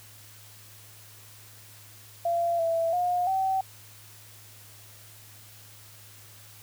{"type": "tone with pitch steps", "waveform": "sine", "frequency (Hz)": [684, 663, 715, 766], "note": ["F5", "E5", "F5", "G5"], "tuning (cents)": [-36, 10, 41, -40], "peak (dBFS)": -23, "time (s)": [2.25, 3.61], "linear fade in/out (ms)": 5, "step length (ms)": 340, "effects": ["added 105 Hz sine -53 dBFS peak until 6.62 s", "white hiss -51 dBFS RMS until 6.62 s"]}